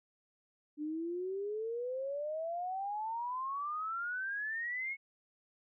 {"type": "exponential sweep", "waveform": "sine", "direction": "up", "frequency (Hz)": [293.7, 2205], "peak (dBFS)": -35, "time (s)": [0.77, 4.97], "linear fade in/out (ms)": 50, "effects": []}